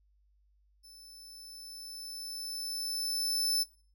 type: tone with level ramp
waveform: sawtooth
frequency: 5274 Hz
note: E8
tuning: in tune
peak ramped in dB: -50 to -24 dBFS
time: 0.83-3.64 s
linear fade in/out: 20 ms
effects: noise-tail reverb RT60 0.4 s tail -18 dB re dry + added 50 Hz sine -65 dBFS peak until 3.94 s